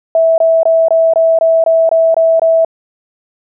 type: tone bursts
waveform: sine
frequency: 654 Hz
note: E5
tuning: 14 cents flat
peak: -6 dBFS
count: 10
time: 0.15-2.648 s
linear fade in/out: 2 ms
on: 230 ms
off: 22 ms
effects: none